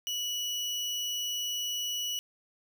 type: tone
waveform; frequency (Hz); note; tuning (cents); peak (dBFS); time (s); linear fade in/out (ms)
30% pulse; 2940; F#7; -12; -28; 0.07-2.19; 0
effects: none

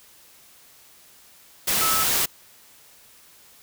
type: tone in noise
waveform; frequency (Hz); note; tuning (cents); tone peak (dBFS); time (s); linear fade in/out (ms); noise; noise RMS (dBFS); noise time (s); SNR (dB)
sine; 1300; E6; -24; -24; 1.81-2.04; 10; white; -22; 1.67-2.26; -5
effects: white hiss -52 dBFS RMS until 3.62 s

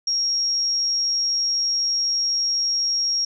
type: tone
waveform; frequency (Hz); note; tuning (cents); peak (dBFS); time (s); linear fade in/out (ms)
sine; 5588; F8; 0; -19; 0.07-3.25; 5
effects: none

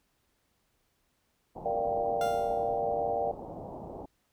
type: low-pass noise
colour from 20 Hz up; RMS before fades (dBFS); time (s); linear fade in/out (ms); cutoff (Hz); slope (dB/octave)
white; -42; 1.55-4.06; 10; 850; 48
type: chord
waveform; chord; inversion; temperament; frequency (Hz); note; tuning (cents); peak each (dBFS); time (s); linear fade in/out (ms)
sine; G minor seventh; first; equal; 466.2 / 587.3 / 698.5 / 784; Bb4 / D5 / F5 / G5; 0 / 0 / 0 / 0; -33; 1.65-3.32; 10
type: tone with exponential decay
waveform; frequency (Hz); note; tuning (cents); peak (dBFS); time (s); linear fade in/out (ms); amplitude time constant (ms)
30% pulse; 698.5; F5; 0; -29; 2.21-2.81; 2; 130
effects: pink hiss -74 dBFS RMS until 4.32 s

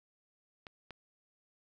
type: clicks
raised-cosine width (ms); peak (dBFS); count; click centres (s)
0.3; -30; 2; 0.668 / 0.907
effects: 12-bit

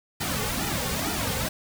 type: noise with flanger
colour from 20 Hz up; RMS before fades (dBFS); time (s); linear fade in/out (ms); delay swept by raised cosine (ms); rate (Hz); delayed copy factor
pink; -28; 0.2-1.49; 10; 1.8 to 3.1; 2.2; -0.95
effects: none

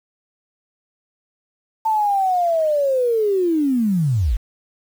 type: linear sweep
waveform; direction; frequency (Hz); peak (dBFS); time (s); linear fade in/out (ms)
sine; down; 895 to 41.2; -15; 1.85-4.37; 10
effects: 7-bit

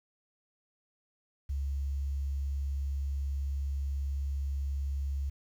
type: tone with quantisation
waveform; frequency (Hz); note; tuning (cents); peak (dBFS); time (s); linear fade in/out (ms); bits
sine; 69.3; C#2; 0; -30; 1.49-5.3; 10; 10
effects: none

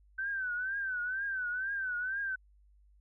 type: tone with vibrato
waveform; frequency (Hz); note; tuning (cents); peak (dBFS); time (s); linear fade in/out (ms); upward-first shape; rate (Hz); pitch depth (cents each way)
sine; 1530; G6; -42; -32; 0.18-2.36; 10; triangle; 2.1; 120
effects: added 50 Hz sine -60 dBFS peak until 3 s

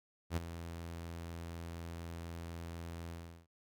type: tone with ADSR envelope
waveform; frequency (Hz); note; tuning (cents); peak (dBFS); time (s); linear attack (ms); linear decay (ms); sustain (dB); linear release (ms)
sawtooth; 84.1; E2; +35; -27; 0.3-3.47; 66; 22; -12; 370
effects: none

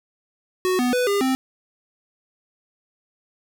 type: tone with pitch steps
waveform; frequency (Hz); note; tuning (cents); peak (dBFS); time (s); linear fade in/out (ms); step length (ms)
square; 369.4 / 247.8 / 496.7 / 403.2 / 261.7; F#4 / B3 / B4 / G4 / C4; -3 / +6 / +10 / +49 / 0; -19; 0.65-1.35; 0; 140
effects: none

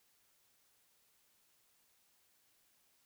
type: silence
effects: white hiss -73 dBFS RMS until 3.05 s

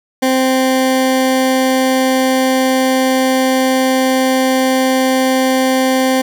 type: tone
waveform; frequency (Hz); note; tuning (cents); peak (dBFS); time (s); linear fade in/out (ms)
20% pulse; 260.9; C4; -5; -6; 0.22-6.22; 10
effects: none

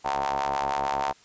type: ring-modulated tone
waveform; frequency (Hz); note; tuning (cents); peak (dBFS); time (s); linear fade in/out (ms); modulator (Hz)
sawtooth; 69.6; C#2; +8; -18; 0.04-1.13; 20; 832
effects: white hiss -56 dBFS RMS until 1.24 s + resampled to 16000 Hz

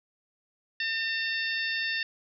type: harmonic tone with a mistuned harmonic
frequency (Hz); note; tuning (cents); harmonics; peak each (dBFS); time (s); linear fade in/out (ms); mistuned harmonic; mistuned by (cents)
904; A5; +47; 2 / 3 / 4 / 5 / 6; -30 / -34 / -36 / -38 / -40; 0.8-2.03; 2; 6; -48
effects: none

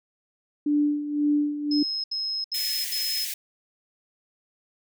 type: tone with tremolo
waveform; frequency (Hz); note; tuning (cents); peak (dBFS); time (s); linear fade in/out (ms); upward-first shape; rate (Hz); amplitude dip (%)
sine; 294; D4; +2; -18; 0.66-1.83; 5; sine; 1.9; 70
type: tone bursts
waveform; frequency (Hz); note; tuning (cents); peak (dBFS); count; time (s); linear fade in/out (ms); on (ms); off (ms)
sine; 5150; E8; -41; -26; 4; 1.71-3.249; 5; 330; 73
type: high-pass noise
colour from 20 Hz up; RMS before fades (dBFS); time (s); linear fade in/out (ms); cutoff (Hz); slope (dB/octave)
white; -32; 2.54-3.34; 5; 1700; 96
effects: none

